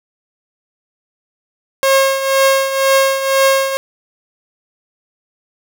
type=tone with tremolo; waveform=sawtooth; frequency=540 Hz; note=C#5; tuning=45 cents flat; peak=-4 dBFS; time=1.83-3.77 s; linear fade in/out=0 ms; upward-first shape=triangle; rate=2 Hz; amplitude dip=70%; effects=none